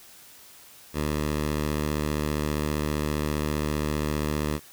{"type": "tone", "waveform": "10% pulse", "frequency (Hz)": 75.1, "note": "D2", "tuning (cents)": 39, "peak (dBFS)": -17, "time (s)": [0.93, 4.6], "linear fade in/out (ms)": 50, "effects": ["white hiss -50 dBFS RMS until 4.72 s"]}